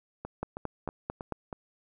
two click trains, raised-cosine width 1 ms, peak -18 / -23 dBFS, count 5 / 5, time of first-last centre 0.43-1.323 / 0.25-1.528 s, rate 4.48 / 3.13 Hz, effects none

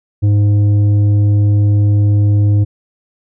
sine tone with tanh clipping, 102.9 Hz, G#2, 16 cents flat, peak -9 dBFS, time 0.22-2.65 s, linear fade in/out 20 ms, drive 7 dB, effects none

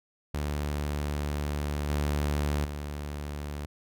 sawtooth tone with level steps, 73.3 Hz, D2, 3 cents flat, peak -25 / -22 / -30 dBFS, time 0.34-3.66 s, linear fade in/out 5 ms, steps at 1.89 / 2.65 s, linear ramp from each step 2 ms, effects none

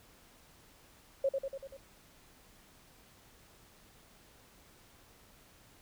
sine tone with echo, 544 Hz, C#5, 33 cents flat, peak -26 dBFS, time 1.24-1.29 s, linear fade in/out 5 ms, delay 96 ms, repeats 5, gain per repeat -4 dB, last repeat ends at 1.77 s, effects pink hiss -61 dBFS RMS until 5.81 s

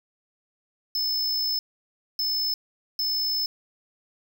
square tone bursts at uneven times, 5240 Hz, E8, 11 cents flat, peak -24 dBFS, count 3, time 0.95-1.59 / 2.19-2.54 / 2.99-3.46 s, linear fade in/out 2 ms, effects none

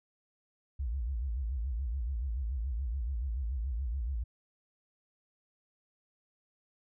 sine tone with vibrato, 61.6 Hz, B1, 4 cents flat, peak -31 dBFS, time 0.79-4.24 s, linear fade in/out 10 ms, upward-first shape sine, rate 7 Hz, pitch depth 230 cents each way, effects none

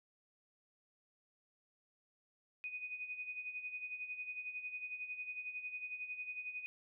sine tone with tremolo, 2489 Hz, D#7, in tune, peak -39 dBFS, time 2.64-6.66 s, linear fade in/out 0 ms, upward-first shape sine, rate 11 Hz, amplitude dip 65%, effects none

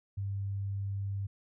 sine tone, 99 Hz, G2, 18 cents sharp, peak -32 dBFS, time 0.17-1.27 s, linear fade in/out 10 ms, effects none

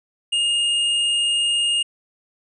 sine tone with hard clipping, 2839 Hz, F7, 28 cents sharp, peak -19 dBFS, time 0.32-1.83 s, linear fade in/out 10 ms, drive 9 dB, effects resampled to 24000 Hz

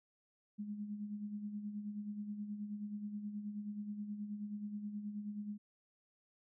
sine tone with tremolo, 207.7 Hz, G#3, in tune, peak -38 dBFS, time 0.58-5.58 s, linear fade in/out 20 ms, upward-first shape sine, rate 9.4 Hz, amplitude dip 55%, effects none

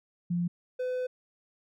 sine / triangle tone pair in turn, 174.1 / 505.1 Hz, F3 / B4, -5 / +39 cents, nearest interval octave + tritone, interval 1844 cents, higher second, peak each -26 / -27 dBFS, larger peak first, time 0.3-0.48 / 0.79-1.07 s, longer second, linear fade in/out 10 ms, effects none

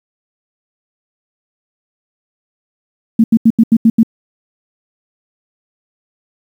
sine tone bursts, 226.2 Hz, A3, 48 cents sharp, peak -4 dBFS, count 7, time 3.19-4.032 s, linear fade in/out 5 ms, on 50 ms, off 82 ms, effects 7-bit

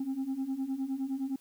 sine beating tone pair, 261.6 / 271.3 Hz, C4 / C#4, 0 / -37 cents, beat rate 9.7 Hz, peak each -34 / -31 dBFS, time 0-1.36 s, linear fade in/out 5 ms, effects tanh soft clip ceiling -28 dBFS + white hiss -63 dBFS RMS until 1.4 s

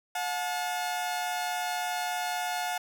sawtooth tone pair together, 720 / 864.7 Hz, F#5 / A5, -47 / -30 cents, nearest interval minor third, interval 317 cents, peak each -27 / -31 dBFS, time 0.15-2.78 s, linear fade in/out 5 ms, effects none

